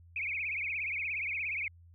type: tone with vibrato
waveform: sine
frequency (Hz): 2352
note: D7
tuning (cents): +2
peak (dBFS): -32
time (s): 0.16-1.68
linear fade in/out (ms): 2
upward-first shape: triangle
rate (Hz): 17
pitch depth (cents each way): 200
effects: added 85 Hz sine -54 dBFS peak until 1.94 s